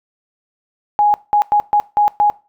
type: tone bursts at uneven times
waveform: sine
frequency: 830.6 Hz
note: G#5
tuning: in tune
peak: -9 dBFS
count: 6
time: 0.99-1.14 / 1.33-1.42 / 1.52-1.6 / 1.73-1.8 / 1.97-2.08 / 2.2-2.3 s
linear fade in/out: 0 ms
effects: noise-tail reverb RT60 0.3 s tail -20 dB re dry